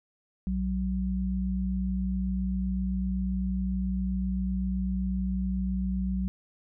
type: tone pair together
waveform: sine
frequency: 60.3 / 188.48 Hz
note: B1 / F#3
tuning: -41 / +32 cents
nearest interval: octave + minor sixth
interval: 1973 cents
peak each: -30 / -28 dBFS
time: 0.47-6.28 s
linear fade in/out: 0 ms
effects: none